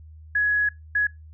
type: tone bursts at uneven times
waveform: sine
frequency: 1678 Hz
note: G#6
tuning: 17 cents sharp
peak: -18 dBFS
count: 2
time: 0.35-0.69 / 0.95-1.07 s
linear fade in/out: 5 ms
effects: noise-tail reverb RT60 0.2 s tail -24 dB re dry + added 78 Hz sine -42 dBFS peak until 1.33 s